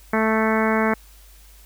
harmonic tone, 220 Hz, A3, in tune, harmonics 1 / 2 / 3 / 4 / 5 / 6 / 7 / 8 / 9 / 10, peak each -21 / -24 / -26 / -27 / -28 / -29 / -29 / -30 / -31 / -31 dBFS, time 0.13-0.94 s, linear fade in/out 5 ms, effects added 50 Hz sine -46 dBFS peak until 1.65 s + white hiss -52 dBFS RMS until 1.65 s

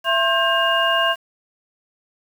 sine tone cluster, 669 / 1067 / 1596 / 2830 Hz, E5 / C6 / G6 / F7, +25 / +34 / +31 / +22 cents, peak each -21 dBFS, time 0.04-1.16 s, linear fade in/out 50 ms, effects 7-bit

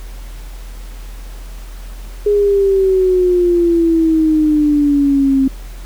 sine exponential sweep, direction down, 415.3 to 265.4 Hz, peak -9 dBFS, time 2.26-5.48 s, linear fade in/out 5 ms, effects added 42 Hz sine -27 dBFS peak until 5.85 s + pink hiss -41 dBFS RMS until 5.85 s

